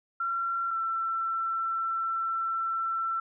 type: tone pair in turn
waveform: sine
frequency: 1364 / 1342.1 Hz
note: F6 / E6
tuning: -41 / +31 cents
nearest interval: unison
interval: 28 cents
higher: first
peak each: -27 dBFS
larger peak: neither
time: 0.2-0.71 / 0.71-3.2 s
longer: second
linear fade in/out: 5 ms
effects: none